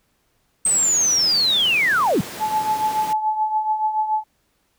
sine linear sweep, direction down, 8340 to 125.2 Hz, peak -15 dBFS, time 0.65-2.21 s, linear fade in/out 2 ms
pink high-pass noise, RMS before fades -34 dBFS, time 0.66-3.13 s, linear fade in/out 2 ms, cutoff 150 Hz, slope 12 dB/octave
sine tone with tremolo, 863 Hz, A5, 34 cents flat, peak -15 dBFS, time 2.39-4.24 s, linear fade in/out 50 ms, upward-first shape triangle, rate 7 Hz, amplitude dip 70%
effects pink hiss -66 dBFS RMS until 4.78 s

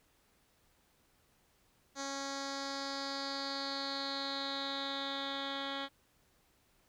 10% pulse tone with low-pass filter sweep, 275.5 Hz, C#4, 11 cents flat, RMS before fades -39 dBFS, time 1.95-5.89 s, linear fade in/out 50 ms, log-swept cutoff 5900 to 3200 Hz, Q 6.2, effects pink hiss -71 dBFS RMS until 6.88 s

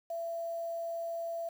sine tone with quantisation, 671 Hz, E5, 31 cents sharp, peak -34 dBFS, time 0.1-1.49 s, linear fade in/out 5 ms, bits 9, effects none

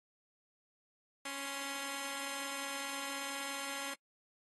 5% pulse tone pair together, 277.2 / 1044.5 Hz, C#4 / C6, 0 / -3 cents, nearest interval octave + major seventh, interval 2297 cents, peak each -29 / -33 dBFS, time 1.25-3.94 s, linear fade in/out 5 ms, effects noise-tail reverb RT60 0.1 s tail -26 dB re dry + AAC 32 kbps

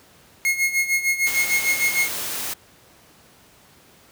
45% pulse tone with tremolo, 2158 Hz, C#7, 47 cents flat, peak -16 dBFS, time 0.45-2.08 s, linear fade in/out 0 ms, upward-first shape sine, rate 6.6 Hz, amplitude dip 75%
white noise, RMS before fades -28 dBFS, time 1.26-2.54 s, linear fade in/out 10 ms
effects pink hiss -52 dBFS RMS until 4.11 s + high-pass 80 Hz 12 dB/octave

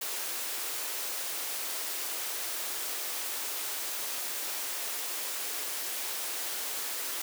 white high-pass noise, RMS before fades -35 dBFS, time 0.01-7.22 s, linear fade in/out 5 ms, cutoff 310 Hz, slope 24 dB/octave, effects none

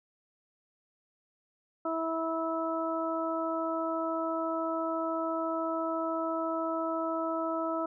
harmonic tone, 326 Hz, E4, 19 cents flat, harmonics 1 / 2 / 3 / 4, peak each -34 / -33 / -39 / -35 dBFS, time 1.85-7.86 s, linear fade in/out 5 ms, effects none

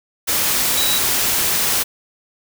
sine tone in noise, 3900 Hz, B7, 23 cents flat, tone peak -20 dBFS, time 0.76-0.99 s, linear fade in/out 20 ms, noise white, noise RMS -18 dBFS, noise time 0.27-1.84 s, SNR -5 dB, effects none

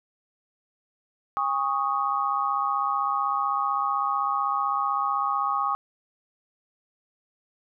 sine chord, Ab suspended fourth, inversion none, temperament equal with one note detuned, 811.2 / 1108.7 / 1244.5 Hz, Ab5 / Db6 / Eb6, -41 / 0 / 0 cents, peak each -29 / -26 / -27 dBFS, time 1.37-5.75 s, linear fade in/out 0 ms, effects none

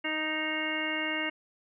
harmonic tone, 311.1 Hz, D#4, in tune, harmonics 1 / 2 / 3 / 4 / 5 / 6 / 7 / 9, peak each -36 / -39 / -42 / -43 / -40 / -36 / -34 / -36 dBFS, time 0.04-1.3 s, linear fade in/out 10 ms, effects none

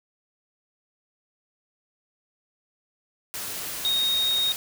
sine tone in noise, 3729 Hz, A#7, in tune, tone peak -21 dBFS, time 3.85-4.52 s, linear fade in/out 0 ms, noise white, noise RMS -33 dBFS, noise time 3.34-4.56 s, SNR +9 dB, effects none

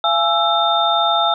sine tone cluster, 683 / 836 / 1325 / 3623 Hz, F5 / G#5 / E6 / A7, -39 / +11 / +9 / +50 cents, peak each -19 dBFS, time 0.04-1.34 s, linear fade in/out 2 ms, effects none

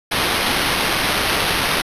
blue noise with sample-and-hold, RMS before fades -19 dBFS, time 0.11-1.82 s, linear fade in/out 10 ms, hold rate 7350 Hz, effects resampled to 32000 Hz

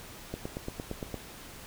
click train, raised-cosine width 2 ms, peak -21 dBFS, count 8, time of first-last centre 0.34-1.143 s, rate 8.72 Hz, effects pink hiss -47 dBFS RMS until 1.66 s

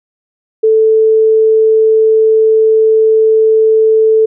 sine tone, 440 Hz, A4, in tune, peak -5 dBFS, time 0.63-4.26 s, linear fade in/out 10 ms, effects none

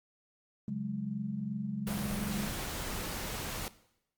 sine chord, C# suspended fourth, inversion none, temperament equal, 138.59 / 185 / 207.7 Hz, C#3 / F#3 / G#3, 0 / 0 / 0 cents, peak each -40 / -39 / -35 dBFS, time 0.68-2.48 s, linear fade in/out 2 ms
pink noise, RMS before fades -38 dBFS, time 1.87-3.68 s, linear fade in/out 0 ms
effects noise-tail reverb RT60 0.8 s tail -18 dB re dry + Opus 32 kbps

